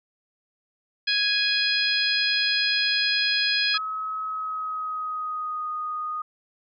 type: harmonic tone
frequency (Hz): 830.6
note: G#5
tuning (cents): 0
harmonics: 2 / 3 / 4 / 5 / 6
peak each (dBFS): -27 / -27 / -27 / -27 / -27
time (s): 1.07-3.78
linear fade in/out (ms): 10
type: tone with pitch glide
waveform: sine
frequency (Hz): 1280 to 1237.8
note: D#6 to D#6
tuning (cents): +49 to -9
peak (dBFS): -27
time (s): 3.74-6.22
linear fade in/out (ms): 5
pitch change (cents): -58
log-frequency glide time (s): 4.24-5.71
effects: none